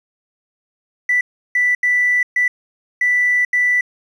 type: tone bursts at uneven times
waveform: triangle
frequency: 1975.5 Hz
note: B6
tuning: in tune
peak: -9 dBFS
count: 6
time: 1.09-1.21 / 1.55-1.75 / 1.83-2.23 / 2.36-2.48 / 3.01-3.45 / 3.53-3.81 s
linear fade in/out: 5 ms
effects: tanh soft clip ceiling -10 dBFS + resampled to 32000 Hz